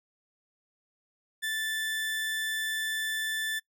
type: tone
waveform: 30% pulse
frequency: 1759 Hz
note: A6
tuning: 1 cent flat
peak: -27 dBFS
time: 1.42-3.6 s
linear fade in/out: 20 ms
effects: noise-tail reverb RT60 0.1 s tail -23 dB re dry